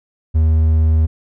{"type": "tone", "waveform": "triangle", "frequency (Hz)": 79.2, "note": "D#2", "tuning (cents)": 31, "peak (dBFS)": -8, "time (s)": [0.34, 1.07], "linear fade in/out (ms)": 20, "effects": []}